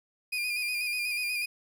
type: tone with vibrato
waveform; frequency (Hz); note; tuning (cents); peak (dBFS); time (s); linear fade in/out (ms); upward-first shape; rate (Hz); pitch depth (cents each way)
35% pulse; 2444; D#7; -32; -27; 0.32-1.46; 10; square; 8.2; 32
effects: 11-bit